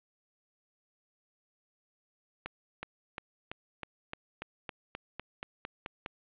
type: accelerating click train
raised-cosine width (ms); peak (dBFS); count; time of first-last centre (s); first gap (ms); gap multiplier
0.3; -21; 14; 2.46-6.061; 370; 0.95
effects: resampled to 8000 Hz + 8-bit